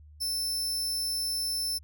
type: tone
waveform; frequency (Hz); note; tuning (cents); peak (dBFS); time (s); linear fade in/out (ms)
sawtooth; 5300; E8; +9; -26; 0.2-1.79; 20
effects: added 75 Hz sine -49 dBFS peak until 1.83 s